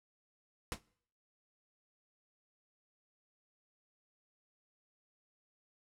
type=noise with exponential decay; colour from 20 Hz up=pink; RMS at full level=-34 dBFS; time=0.72-0.81 s; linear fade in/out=0 ms; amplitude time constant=18 ms; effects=noise-tail reverb RT60 0.6 s tail -23 dB re dry + low-pass 10000 Hz 12 dB/octave